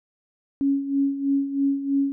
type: tone with tremolo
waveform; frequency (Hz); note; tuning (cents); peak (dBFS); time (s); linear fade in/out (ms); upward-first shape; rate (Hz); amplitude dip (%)
sine; 277.2; C#4; 0; -17; 0.61-2.12; 0; sine; 3.1; 70
effects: none